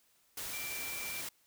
sine tone in noise, 2349 Hz, D7, in tune, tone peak -42 dBFS, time 0.53-1.21 s, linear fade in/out 5 ms, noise white, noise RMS -41 dBFS, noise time 0.37-1.29 s, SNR -4 dB, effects white hiss -70 dBFS RMS until 1.46 s

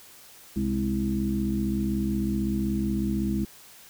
harmonic tone with a mistuned harmonic, 65.41 Hz, C2, in tune, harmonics 1 / 2 / 3 / 4 / 5, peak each -32 / -35 / -26 / -35 / -31 dBFS, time 0.56-3.45 s, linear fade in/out 5 ms, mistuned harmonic 3, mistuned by +81 cents, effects white hiss -50 dBFS RMS until 3.89 s

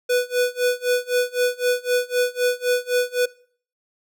square tone with tremolo, 493.9 Hz, B4, in tune, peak -16 dBFS, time 0.09-3.26 s, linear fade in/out 10 ms, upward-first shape sine, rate 3.9 Hz, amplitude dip 95%, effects noise-tail reverb RT60 0.5 s tail -22 dB re dry

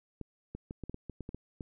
clicks, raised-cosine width 3 ms, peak -27 dBFS, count 11, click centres 0.213 / 0.55 / 0.709 / 0.837 / 0.896 / 0.944 / 1.097 / 1.207 / 1.291 / 1.346 / 1.608 s, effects none

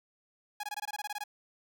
sawtooth tone bursts, 830.6 Hz, G#5, in tune, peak -31 dBFS, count 12, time 0.6-1.239 s, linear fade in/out 5 ms, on 34 ms, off 21 ms, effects none

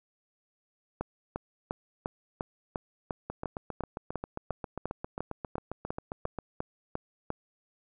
two click trains, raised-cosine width 1 ms, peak -18 / -21 dBFS, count 19 / 24, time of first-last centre 1.01-7.304 / 3.3-6.387 s, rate 2.86 / 7.45 Hz, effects none

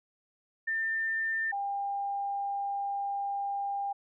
sine tone pair in turn, 1796 / 800 Hz, A6 / G5, +35 / +35 cents, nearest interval octave + major second, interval 1400 cents, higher first, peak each -28 / -30 dBFS, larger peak first, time 0.67-1.52 / 1.52-3.93 s, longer second, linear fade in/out 10 ms, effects none

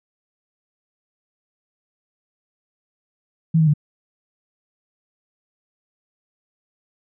sine tone with pitch steps, 162.1 / 158 / 147.9 Hz, E3 / D#3 / D3, -29 / +27 / +13 cents, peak -12 dBFS, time 3.54-3.738 s, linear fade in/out 10 ms, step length 66 ms, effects none

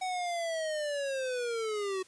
square linear sweep, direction down, 752 to 370 Hz, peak -32 dBFS, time 0.01-2.03 s, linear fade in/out 10 ms, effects white hiss -59 dBFS RMS until 2.07 s + resampled to 22050 Hz

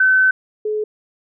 sine tone pair in turn, 1524 / 426.3 Hz, G6 / G#4, -49 / +45 cents, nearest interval octave + minor seventh, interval 2206 cents, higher first, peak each -10 / -18 dBFS, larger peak first, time 0-0.31 / 0.65-0.84 s, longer first, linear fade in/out 5 ms, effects none

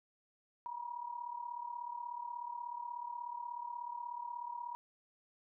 sine tone with amplitude modulation, 959 Hz, A#5, 49 cents sharp, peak -37 dBFS, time 0.66-4.75 s, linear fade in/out 0 ms, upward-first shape sine, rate 36.5 Hz, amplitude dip 75%, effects none

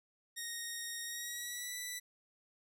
10% pulse tone with pitch glide, 1864.7 to 1974.4 Hz, A#6 to B6, 0 to -1 cents, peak -31 dBFS, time 0.36-2 s, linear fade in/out 20 ms, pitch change +99 cents, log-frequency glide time 1.04-1.74 s, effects none

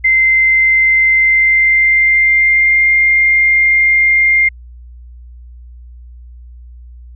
sine tone with pitch glide, 2077 to 2111 Hz, C7 to C7, -13 to +15 cents, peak -7 dBFS, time 0.04-4.49 s, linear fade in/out 10 ms, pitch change +28 cents, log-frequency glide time 1.16-2.89 s, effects added 60 Hz sine -32 dBFS peak until 7.15 s

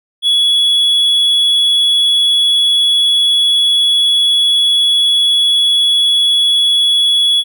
triangle tone, 3378 Hz, G#7, 29 cents sharp, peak -7 dBFS, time 0.22-7.44 s, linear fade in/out 50 ms, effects none

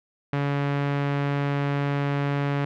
sawtooth tone with low-pass filter, 142 Hz, C#3, 42 cents sharp, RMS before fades -25 dBFS, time 0.33-2.65 s, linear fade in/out 2 ms, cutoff 2300 Hz, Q 1.1, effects none

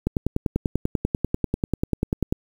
click train, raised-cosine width 3 ms, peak -8 dBFS, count 24, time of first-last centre 0.07-2.325 s, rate 10.2 Hz, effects 7-bit

